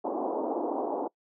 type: band-pass noise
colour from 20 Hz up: pink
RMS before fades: -31 dBFS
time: 0.04-1.08 s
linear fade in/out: 10 ms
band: 270 to 940 Hz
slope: 48 dB/octave
effects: noise-tail reverb RT60 0.1 s tail -24 dB re dry